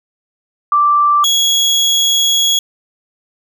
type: tone pair in turn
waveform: sine / 30% pulse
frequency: 1173 / 3334 Hz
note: D6 / G#7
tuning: -2 / +6 cents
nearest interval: octave + tritone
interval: 1808 cents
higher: second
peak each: -8 dBFS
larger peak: neither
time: 0.72-1.24 / 1.24-2.59 s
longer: second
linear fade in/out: 2 ms
effects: none